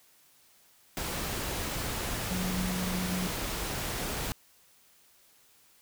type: tone in noise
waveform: sine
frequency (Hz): 183.1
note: F#3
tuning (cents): -18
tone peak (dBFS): -31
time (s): 2.31-3.27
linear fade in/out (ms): 0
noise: pink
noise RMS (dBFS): -34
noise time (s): 0.97-4.32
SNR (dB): 0
effects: white hiss -62 dBFS RMS until 5.81 s